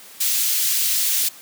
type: high-pass noise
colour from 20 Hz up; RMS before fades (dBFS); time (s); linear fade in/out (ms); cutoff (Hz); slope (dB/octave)
white; -20; 0.2-1.29; 10; 3100; 12
effects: white hiss -43 dBFS RMS until 1.41 s + high-pass 150 Hz 12 dB/octave